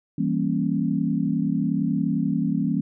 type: chord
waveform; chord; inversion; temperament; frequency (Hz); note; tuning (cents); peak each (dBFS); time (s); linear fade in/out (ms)
sine; E diminished seventh; none; equal with one note detuned; 164.81 / 196 / 233.1 / 274; E3 / G3 / Bb3 / Db4; 0 / 0 / 0 / -20; -26; 0.18-2.81; 5
effects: none